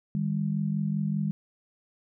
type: tone pair together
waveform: sine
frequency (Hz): 155.52 / 200.7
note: D#3 / G3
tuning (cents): 0 / +41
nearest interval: major third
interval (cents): 441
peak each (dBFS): -28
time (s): 0.15-1.31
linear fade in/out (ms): 0
effects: none

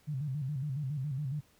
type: tone with vibrato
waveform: sine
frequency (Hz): 140.2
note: C#3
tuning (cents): +20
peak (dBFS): -32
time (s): 0.07-1.41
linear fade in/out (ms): 20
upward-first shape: square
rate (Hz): 7.2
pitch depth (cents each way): 120
effects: pink hiss -66 dBFS RMS until 1.59 s

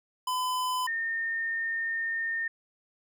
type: tone pair in turn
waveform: square / sine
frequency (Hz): 1010 / 1823.7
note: B5 / A#6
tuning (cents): +39 / -38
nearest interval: minor seventh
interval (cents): 1023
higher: second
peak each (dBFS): -28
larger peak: neither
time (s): 0.27-0.87 / 0.87-2.48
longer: second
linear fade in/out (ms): 5
effects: none

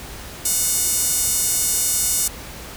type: tone with high-pass filter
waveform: sawtooth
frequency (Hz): 728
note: F#5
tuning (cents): -28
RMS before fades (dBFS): -20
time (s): 0.45-2.28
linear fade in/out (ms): 5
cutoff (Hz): 7700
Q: 1.6
effects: added 60 Hz sine -41 dBFS peak until 2.76 s + pink hiss -36 dBFS RMS until 2.76 s

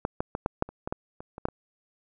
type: clicks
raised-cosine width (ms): 1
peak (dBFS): -12 / -13 / -16 / -11 / -9 / -27 / -18 / -15 / -26 / -25 / -11 / -23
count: 12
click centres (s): 0.051 / 0.205 / 0.351 / 0.461 / 0.624 / 0.69 / 0.875 / 0.925 / 1.205 / 1.381 / 1.454 / 1.486
effects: none

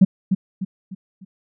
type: tone with echo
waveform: sine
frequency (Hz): 190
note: F#3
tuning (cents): +46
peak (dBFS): -5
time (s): 0.01-0.05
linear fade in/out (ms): 10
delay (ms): 300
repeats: 4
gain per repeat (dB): -8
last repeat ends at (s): 1.25
effects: tanh soft clip ceiling -4 dBFS

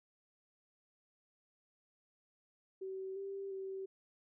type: tone with pitch steps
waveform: sine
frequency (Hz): 381.3 / 392.6 / 384.5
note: G4 / G4 / G4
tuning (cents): -48 / +3 / -33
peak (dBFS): -40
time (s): 2.81-3.86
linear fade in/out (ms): 10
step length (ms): 350
effects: none

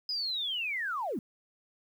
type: linear sweep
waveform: triangle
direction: down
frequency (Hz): 5040 to 180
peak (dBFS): -27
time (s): 0.09-1.19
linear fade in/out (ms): 2
effects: tanh soft clip ceiling -29 dBFS + 10-bit

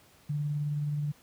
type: tone with tremolo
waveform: sine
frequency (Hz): 147.3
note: D3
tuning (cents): +6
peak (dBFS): -27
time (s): 0.29-1.12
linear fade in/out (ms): 10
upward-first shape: sine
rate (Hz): 19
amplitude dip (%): 25
effects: pink hiss -60 dBFS RMS until 1.22 s + high-pass 60 Hz 12 dB/octave

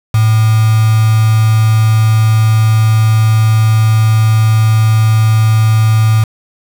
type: tone with quantisation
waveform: sine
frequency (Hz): 110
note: A2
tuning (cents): 0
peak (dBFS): -6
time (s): 0.14-6.24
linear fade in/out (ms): 5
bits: 3
effects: none

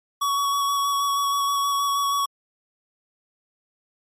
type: tone with vibrato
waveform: square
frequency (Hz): 1124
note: C#6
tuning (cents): +24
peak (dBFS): -21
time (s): 0.21-2.26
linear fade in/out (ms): 10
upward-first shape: square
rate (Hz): 6.3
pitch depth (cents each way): 10
effects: MP3 64 kbps

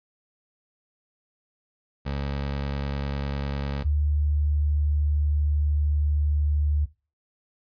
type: tone pair in turn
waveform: 20% pulse / sine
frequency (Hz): 70 / 73.92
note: C#2 / D2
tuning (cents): +18 / +12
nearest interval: minor second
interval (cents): 94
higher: second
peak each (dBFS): -22 / -20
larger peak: second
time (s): 2.05-3.84 / 3.84-6.86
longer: second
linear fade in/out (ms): 20
effects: noise-tail reverb RT60 0.3 s tail -18 dB re dry + resampled to 11025 Hz

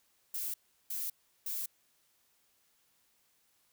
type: noise bursts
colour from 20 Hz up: violet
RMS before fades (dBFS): -37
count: 3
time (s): 0.34-1.66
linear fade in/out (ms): 5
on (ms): 200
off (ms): 360
effects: white hiss -72 dBFS RMS until 3.72 s

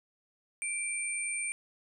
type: tone pair together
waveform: sine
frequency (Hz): 2349 / 8869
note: D7 / C#9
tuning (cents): 0 / 0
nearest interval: octave + major seventh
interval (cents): 2300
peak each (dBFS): -35 / -34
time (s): 0.62-1.52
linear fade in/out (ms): 0
effects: none

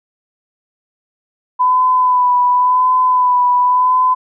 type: tone with vibrato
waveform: sine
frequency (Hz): 1000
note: B5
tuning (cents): +21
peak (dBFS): -9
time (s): 1.59-4.15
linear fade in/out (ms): 20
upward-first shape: sine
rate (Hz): 0.92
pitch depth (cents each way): 25
effects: none

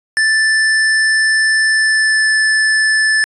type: tone with pitch glide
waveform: square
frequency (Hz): 1760 to 1747.8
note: A6 to A6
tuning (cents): 0 to -12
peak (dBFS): -11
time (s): 0.17-3.24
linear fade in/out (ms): 0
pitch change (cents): -12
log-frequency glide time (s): 1.68-2.33
effects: resampled to 24000 Hz

